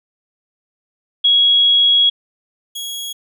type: tone pair in turn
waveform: sine / sawtooth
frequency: 3322 / 3322 Hz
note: G#7 / G#7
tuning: 0 / 0 cents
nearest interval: unison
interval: 0 cents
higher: neither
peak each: -9 / -21 dBFS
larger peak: first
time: 1.24-2.1 / 2.75-3.13 s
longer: first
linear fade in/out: 10 ms
effects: none